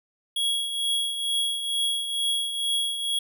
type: tone with tremolo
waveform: square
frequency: 3322 Hz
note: G#7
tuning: in tune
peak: -22 dBFS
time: 0.36-3.19 s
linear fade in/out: 5 ms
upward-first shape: triangle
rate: 2.2 Hz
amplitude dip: 60%
effects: none